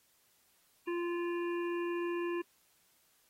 harmonic tone, 346.2 Hz, F4, 15 cents flat, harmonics 1 / 3 / 5 / 7 / 8, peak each -33 / -43 / -47 / -50 / -51 dBFS, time 0.87-2.42 s, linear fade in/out 10 ms, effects white hiss -70 dBFS RMS until 3.29 s + AAC 48 kbps

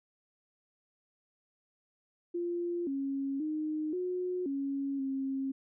sine tone with pitch steps, 347 / 274.2 / 308.1 / 362.8 / 276.4 / 269.2 Hz, F4 / C#4 / D#4 / F#4 / C#4 / C4, -11 / -19 / -17 / -34 / -5 / +49 cents, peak -31 dBFS, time 2.34-5.52 s, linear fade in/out 10 ms, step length 530 ms, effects none

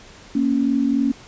sine tone pair together, 233.5 / 277.1 Hz, A#3 / C#4, +3 / -1 cents, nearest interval minor third, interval 296 cents, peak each -20 / -18 dBFS, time 0.35-1.12 s, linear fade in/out 5 ms, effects pink hiss -44 dBFS RMS until 1.27 s + resampled to 16000 Hz

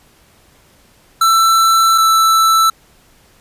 square tone pair in turn, 1334 / 1323.3 Hz, E6 / E6, +20 / +6 cents, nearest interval unison, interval 14 cents, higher first, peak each -9 dBFS, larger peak neither, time 1.21-1.98 / 1.98-2.7 s, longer first, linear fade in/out 5 ms, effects pink hiss -50 dBFS RMS until 3.4 s + resampled to 32000 Hz

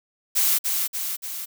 blue noise with echo, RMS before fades -20 dBFS, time 0.35-0.59 s, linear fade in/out 20 ms, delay 290 ms, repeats 3, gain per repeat -4 dB, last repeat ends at 1.46 s, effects none

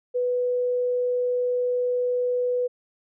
sine tone, 494.3 Hz, B4, 1 cent sharp, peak -21 dBFS, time 0.14-2.68 s, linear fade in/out 20 ms, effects none

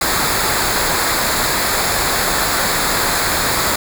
pink noise with comb filter, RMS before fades -17 dBFS, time 0.01-3.76 s, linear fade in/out 5 ms, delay 0.34 ms, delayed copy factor -0.65, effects none

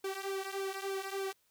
sawtooth tone with flanger, 388.9 Hz, G4, 14 cents flat, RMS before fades -38 dBFS, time 0.04-1.33 s, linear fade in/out 5 ms, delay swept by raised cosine 1 to 2.9 ms, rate 3.4 Hz, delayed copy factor -0.8, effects white hiss -73 dBFS RMS until 1.5 s

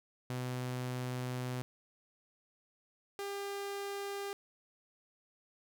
sawtooth tone pair in turn, 126 / 400 Hz, B2 / G4, +35 / +35 cents, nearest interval octave + minor sixth, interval 2000 cents, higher second, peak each -32 / -34 dBFS, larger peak first, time 0.3-1.62 / 3.19-4.33 s, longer first, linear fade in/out 0 ms, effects none

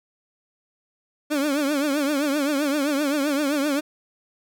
30% pulse tone with vibrato, 287.4 Hz, D4, 37 cents flat, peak -18 dBFS, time 1.3-3.81 s, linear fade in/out 20 ms, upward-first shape triangle, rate 7.7 Hz, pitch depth 130 cents each way, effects none

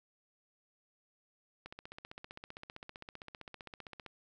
click train, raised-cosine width 0.3 ms, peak -30 dBFS, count 38, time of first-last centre 1.66-4.063 s, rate 15.4 Hz, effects none

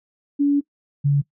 sine tone pair in turn, 285.2 / 142.3 Hz, C#4 / C#3, +49 / +46 cents, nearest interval octave, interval 1203 cents, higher first, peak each -14 / -14 dBFS, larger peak neither, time 0.39-0.61 / 1.04-1.22 s, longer first, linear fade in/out 20 ms, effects noise-tail reverb RT60 0.1 s tail -20 dB re dry

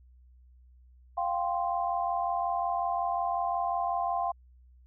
sine chord, F suspended second, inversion none, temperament equal, 698.5 / 784 / 1046.5 Hz, F5 / G5 / C6, 0 / 0 / 0 cents, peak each -30 / -32 / -33 dBFS, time 1.17-4.32 s, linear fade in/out 10 ms, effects added 62 Hz sine -54 dBFS peak until 4.86 s

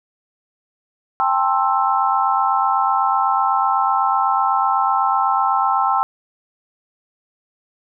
sine chord, A minor seventh, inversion third, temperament just, 792 / 880 / 1056 / 1320 Hz, G5 / A5 / C6 / E6, +18 / 0 / +16 / +2 cents, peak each -19 / -22 / -20 / -20 dBFS, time 1.2-6.03 s, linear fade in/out 0 ms, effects none

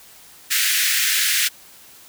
pink high-pass noise, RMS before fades -19 dBFS, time 0.5-1.49 s, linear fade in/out 20 ms, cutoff 1600 Hz, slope 48 dB/octave, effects white hiss -46 dBFS RMS until 2.08 s

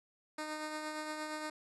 10% pulse tone with tremolo, 307 Hz, D#4, 23 cents flat, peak -29 dBFS, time 0.38-1.5 s, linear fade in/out 5 ms, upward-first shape triangle, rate 8.6 Hz, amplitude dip 40%, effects resampled to 24000 Hz

